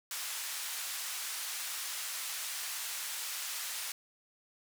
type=band-pass noise; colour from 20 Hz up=white; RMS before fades=-39 dBFS; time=0.11-3.92 s; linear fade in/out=2 ms; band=1100 to 12000 Hz; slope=12 dB/octave; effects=none